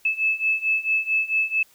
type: beating tone pair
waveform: sine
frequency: 2609 / 2613.5 Hz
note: E7 / E7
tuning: -18 / -16 cents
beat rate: 4.5 Hz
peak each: -24 / -22 dBFS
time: 0.05-1.63 s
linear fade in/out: 5 ms
effects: white hiss -57 dBFS RMS until 1.74 s